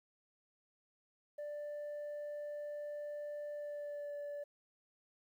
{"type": "tone with pitch glide", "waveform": "sine", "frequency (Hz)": [589, 579.9], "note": ["D5", "D5"], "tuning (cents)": [5, -22], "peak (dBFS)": -38, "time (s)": [1.38, 4.44], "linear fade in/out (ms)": 10, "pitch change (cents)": -27, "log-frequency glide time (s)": [3.54, 4.14], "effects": ["tanh soft clip ceiling -40 dBFS", "12-bit"]}